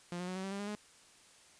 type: tone with pitch steps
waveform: sawtooth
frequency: 175.1 / 179.61 / 184.23 / 188.97 / 193.84 / 198.83 / 203.9 / 209.2 Hz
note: F3 / F3 / F#3 / F#3 / G3 / G3 / G#3 / G#3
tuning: +5 / +49 / -7 / +37 / -19 / +25 / -32 / +13 cents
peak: -34 dBFS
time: 0.12-0.752 s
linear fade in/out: 2 ms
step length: 79 ms
effects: white hiss -61 dBFS RMS until 1.59 s + resampled to 22050 Hz